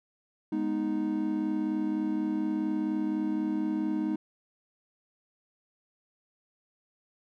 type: chord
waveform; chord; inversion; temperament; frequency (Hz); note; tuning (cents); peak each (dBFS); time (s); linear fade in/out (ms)
triangle; G# minor; none; equal; 207.7 / 246.9 / 311.1; G#3 / B3 / D#4; 0 / 0 / 0; -31 / -33 / -27; 0.52-4.16; 5
effects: none